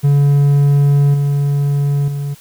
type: tone with level steps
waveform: triangle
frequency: 142.4 Hz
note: C#3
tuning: 47 cents sharp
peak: -6 / -10 / -16 dBFS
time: 0.03-2.35 s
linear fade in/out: 20 ms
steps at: 1.14 / 2.08 s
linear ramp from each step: 2 ms
effects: white hiss -44 dBFS RMS until 2.4 s